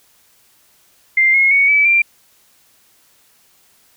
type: tone with pitch steps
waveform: sine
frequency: 2096 / 2161 / 2228 / 2298 / 2369 Hz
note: C7 / C#7 / C#7 / D7 / D7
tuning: +2 / -45 / +8 / -38 / +14 cents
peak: -9 dBFS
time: 1.17-2.02 s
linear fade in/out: 5 ms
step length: 170 ms
effects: white hiss -54 dBFS RMS until 3.96 s